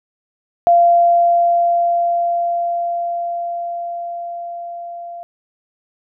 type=tone with level ramp; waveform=sine; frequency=690 Hz; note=F5; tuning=21 cents flat; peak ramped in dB=-7 to -28 dBFS; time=0.67-5.23 s; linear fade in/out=0 ms; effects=none